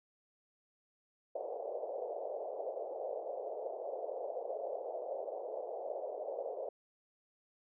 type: band-pass noise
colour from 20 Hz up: pink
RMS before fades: -41 dBFS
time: 1.35-6.69 s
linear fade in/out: 5 ms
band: 460 to 690 Hz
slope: 48 dB/octave
effects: none